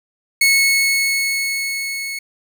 sawtooth tone with level ramp, 2196 Hz, C#7, 17 cents flat, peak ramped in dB -7 to -21 dBFS, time 0.41-2.19 s, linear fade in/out 5 ms, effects none

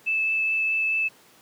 sine tone with vibrato, 2624 Hz, E7, 9 cents flat, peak -21 dBFS, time 0.06-1.09 s, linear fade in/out 20 ms, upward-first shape triangle, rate 4.7 Hz, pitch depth 8 cents each way, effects pink hiss -54 dBFS RMS until 1.41 s + high-pass 200 Hz 12 dB/octave

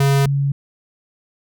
square / sine tone pair in turn, 138.59 / 139.72 Hz, C#3 / C#3, 0 / +14 cents, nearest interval unison, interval 14 cents, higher second, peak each -13 / -15 dBFS, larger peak first, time 0-0.26 / 0.26-0.52 s, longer neither, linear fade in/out 5 ms, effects none

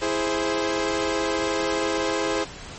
sawtooth chord, E augmented, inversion none, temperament equal, 329.6 / 415.3 / 523.3 Hz, E4 / G#4 / B#4, 0 / 0 / 0 cents, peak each -23 dBFS, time 0.01-2.45 s, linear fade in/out 20 ms, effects pink hiss -39 dBFS RMS until 2.78 s + MP3 32 kbps

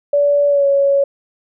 sine tone with pitch glide, 575 to 557.7 Hz, D5 to C#5, -37 to +10 cents, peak -10 dBFS, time 0.13-1.04 s, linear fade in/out 5 ms, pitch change -53 cents, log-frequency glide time 0.48-0.66 s, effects none

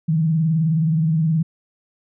sine tone with vibrato, 160 Hz, D#3, 49 cents sharp, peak -15 dBFS, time 0.08-1.43 s, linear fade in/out 10 ms, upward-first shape sine, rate 19 Hz, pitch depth 91 cents each way, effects none

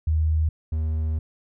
sine / triangle tone pair in turn, 78.6 / 78.6 Hz, D#2 / D#2, +18 / +18 cents, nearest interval unison, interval 0 cents, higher neither, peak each -18 / -20 dBFS, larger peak first, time 0.07-0.49 / 0.72-1.19 s, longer second, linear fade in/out 5 ms, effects none

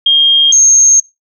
sine tone pair in turn, 3224 / 6431 Hz, G7 / G8, +48 / +43 cents, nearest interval octave, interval 1195 cents, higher second, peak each -4 dBFS, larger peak neither, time 0.06-0.52 / 0.52-1 s, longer second, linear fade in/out 5 ms, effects noise-tail reverb RT60 0.2 s tail -17 dB re dry

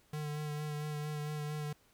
square tone with vibrato, 150 Hz, D3, 37 cents sharp, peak -37 dBFS, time 0.13-1.73 s, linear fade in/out 5 ms, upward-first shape sine, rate 4.4 Hz, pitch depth 21 cents each way, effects pink hiss -68 dBFS RMS until 1.93 s

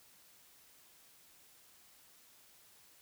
silence, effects white hiss -63 dBFS RMS until 3.01 s

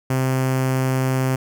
sawtooth tone with notch filter, 130.81 Hz, C3, in tune, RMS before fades -20 dBFS, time 0.1-1.36 s, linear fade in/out 5 ms, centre 3800 Hz, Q 1.5, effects none

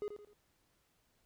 triangle tone with echo, 414.9 Hz, G#4, 2 cents flat, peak -34 dBFS, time 0.02-0.08 s, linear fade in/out 0 ms, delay 84 ms, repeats 3, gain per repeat -8 dB, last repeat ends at 0.332 s, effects pink hiss -75 dBFS RMS until 1.25 s

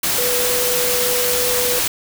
sine tone in noise, 493.9 Hz, B4, in tune, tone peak -21 dBFS, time 0.18-1.79 s, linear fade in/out 5 ms, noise white, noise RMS -19 dBFS, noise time 0.03-1.88 s, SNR -5 dB, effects none

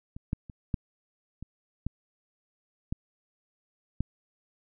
clicks, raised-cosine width 5 ms, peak -28 / -16 / -30 / -15 / -27 / -18 / -18 / -15 dBFS, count 8, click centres 0.165 / 0.331 / 0.498 / 0.742 / 1.426 / 1.866 / 2.925 / 4.006 s, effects none

